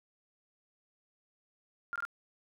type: tone bursts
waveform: sine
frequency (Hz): 1400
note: F6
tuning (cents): +4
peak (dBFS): -33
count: 3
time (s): 1.93-2.051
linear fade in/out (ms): 0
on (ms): 27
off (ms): 20
effects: none